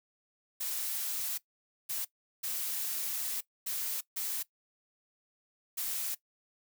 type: noise bursts at uneven times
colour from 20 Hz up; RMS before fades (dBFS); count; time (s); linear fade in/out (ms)
blue; -35; 6; 0.6-1.38 / 1.89-2.05 / 2.43-3.41 / 3.66-4.01 / 4.16-4.43 / 5.77-6.15; 10
effects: noise-tail reverb RT60 0.1 s tail -19 dB re dry